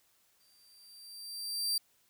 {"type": "tone with exponential growth", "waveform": "sawtooth", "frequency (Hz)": 4699, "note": "D8", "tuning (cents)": 0, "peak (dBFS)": -25, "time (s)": [0.4, 1.78], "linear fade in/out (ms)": 5, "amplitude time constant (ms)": 300, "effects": ["white hiss -70 dBFS RMS until 2.09 s"]}